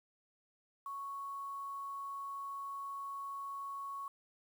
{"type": "tone with quantisation", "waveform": "sine", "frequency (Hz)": 1108.7, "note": "C#6", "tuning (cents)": 0, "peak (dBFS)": -40, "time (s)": [0.86, 4.08], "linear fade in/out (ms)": 2, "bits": 10, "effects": []}